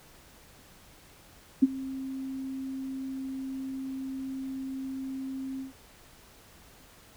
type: tone with ADSR envelope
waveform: sine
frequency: 265.9 Hz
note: C4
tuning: 28 cents sharp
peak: -13 dBFS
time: 1.62-5.73 s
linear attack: 12 ms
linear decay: 31 ms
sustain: -20 dB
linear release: 130 ms
effects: pink hiss -55 dBFS RMS until 7.16 s